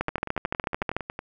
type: two click trains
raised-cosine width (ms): 0.5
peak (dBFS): -10 / -17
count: 14 / 13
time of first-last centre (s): 0.01-0.966 / 0.09-1.191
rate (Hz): 13.6 / 10.9
effects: none